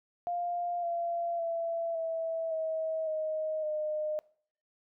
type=tone with pitch steps; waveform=sine; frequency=700 / 684.4 / 669.2 / 654.3 / 639.7 / 625.4 / 611.5 Hz; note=F5 / F5 / E5 / E5 / D#5 / D#5 / D#5; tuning=+4 / -35 / +26 / -13 / +48 / +9 / -30 cents; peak=-30 dBFS; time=0.27-4.19 s; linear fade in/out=0 ms; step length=560 ms; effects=noise-tail reverb RT60 0.5 s tail -22 dB re dry